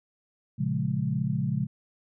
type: chord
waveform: sine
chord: Bb minor seventh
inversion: none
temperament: equal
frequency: 116.54 / 138.59 / 174.61 / 207.7 Hz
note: Bb2 / Db3 / F3 / Ab3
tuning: 0 / 0 / 0 / 0 cents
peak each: -32 / -28 / -31 / -32 dBFS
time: 0.58-1.67 s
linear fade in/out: 20 ms
effects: none